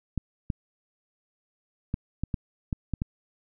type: clicks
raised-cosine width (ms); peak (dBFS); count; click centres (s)
5; -15; 8; 0.177 / 0.502 / 1.941 / 2.236 / 2.342 / 2.728 / 2.937 / 3.019
effects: none